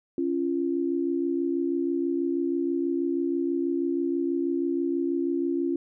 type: tone pair together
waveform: sine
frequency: 277.2 / 343.4 Hz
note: C#4 / F4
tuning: 0 / -29 cents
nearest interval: major third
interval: 371 cents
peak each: -27 / -26 dBFS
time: 0.18-5.76 s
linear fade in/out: 2 ms
effects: none